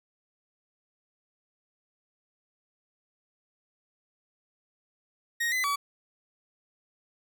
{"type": "tone with pitch steps", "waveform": "40% pulse", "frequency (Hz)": [1873, 2025, 1140], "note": ["A#6", "B6", "C#6"], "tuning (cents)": [8, 43, 48], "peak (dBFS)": -25, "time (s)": [5.4, 5.76], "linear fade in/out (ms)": 10, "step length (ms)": 120, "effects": []}